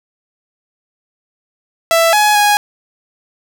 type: tone with pitch steps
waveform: sawtooth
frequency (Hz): 663 / 841 / 828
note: E5 / G#5 / G#5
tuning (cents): +10 / +22 / -5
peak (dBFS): -5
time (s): 1.91-2.57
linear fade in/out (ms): 0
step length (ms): 220
effects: none